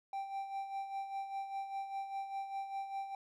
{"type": "tone with tremolo", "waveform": "triangle", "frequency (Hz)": 784, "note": "G5", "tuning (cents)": 0, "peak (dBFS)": -34, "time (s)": [0.13, 3.15], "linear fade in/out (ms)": 2, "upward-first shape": "sine", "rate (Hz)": 5, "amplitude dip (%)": 60, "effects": []}